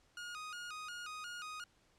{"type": "tone with vibrato", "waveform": "sawtooth", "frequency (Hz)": 1336, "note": "E6", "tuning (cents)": 23, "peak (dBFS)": -40, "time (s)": [0.17, 1.64], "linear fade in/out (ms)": 2, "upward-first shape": "square", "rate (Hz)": 2.8, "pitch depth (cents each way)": 120, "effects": ["pink hiss -71 dBFS RMS until 1.98 s", "low-pass 8000 Hz 12 dB/octave"]}